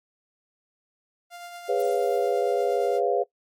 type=tone with tremolo; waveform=sawtooth; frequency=698.5 Hz; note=F5; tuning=in tune; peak=-33 dBFS; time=1.3-3.01 s; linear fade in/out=50 ms; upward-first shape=triangle; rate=8.6 Hz; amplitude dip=40%
type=chord; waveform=sine; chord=C# dominant seventh; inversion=second; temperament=equal with one note detuned; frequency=407.5 / 493.9 / 554.4 / 698.5 Hz; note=G#4 / B4 / C#5 / E#5; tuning=-33 / 0 / 0 / 0 cents; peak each=-26 / -25 / -27 / -26 dBFS; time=1.68-3.24 s; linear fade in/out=20 ms
type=noise with exponential decay; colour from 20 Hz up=violet; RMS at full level=-38 dBFS; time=1.8-3 s; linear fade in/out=0 ms; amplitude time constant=260 ms
effects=noise-tail reverb RT60 0.1 s tail -20 dB re dry + MP3 64 kbps